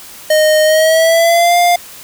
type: tone with pitch glide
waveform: square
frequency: 618 to 701.7 Hz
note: D#5 to F5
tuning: -12 to +8 cents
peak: -8 dBFS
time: 0.3-1.76 s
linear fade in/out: 5 ms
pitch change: +220 cents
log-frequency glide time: 0.64-1.57 s
effects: white hiss -34 dBFS RMS until 2.03 s